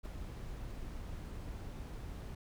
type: noise with ADSR envelope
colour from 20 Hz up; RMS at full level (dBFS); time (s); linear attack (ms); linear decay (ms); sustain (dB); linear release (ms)
brown; -41; 0.03-2.35; 25; 11; -3; 5
effects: none